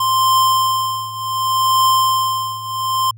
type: tone with tremolo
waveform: square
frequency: 1046.5 Hz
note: C6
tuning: in tune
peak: -11 dBFS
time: 0-3.11 s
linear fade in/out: 5 ms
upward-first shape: triangle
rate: 0.67 Hz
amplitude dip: 85%
effects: added 111 Hz sine -36 dBFS peak until 3.17 s